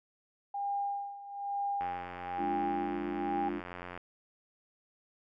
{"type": "tone with tremolo", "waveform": "sine", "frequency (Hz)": 804, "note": "G5", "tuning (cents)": 44, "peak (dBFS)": -30, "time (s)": [0.54, 3.49], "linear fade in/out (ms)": 5, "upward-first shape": "sine", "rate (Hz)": 1.1, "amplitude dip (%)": 80}
{"type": "click train", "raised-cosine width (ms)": 0.5, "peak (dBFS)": -27, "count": 194, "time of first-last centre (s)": [1.81, 3.976], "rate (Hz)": 89.1}
{"type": "chord", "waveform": "sine", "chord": "D diminished", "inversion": "second", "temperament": "equal", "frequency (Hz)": [207.7, 293.7, 349.2], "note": ["Ab3", "D4", "F4"], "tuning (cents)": [0, 0, 0], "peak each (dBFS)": [-41, -37, -37], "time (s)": [2.37, 3.62], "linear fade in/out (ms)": 50}
{"effects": []}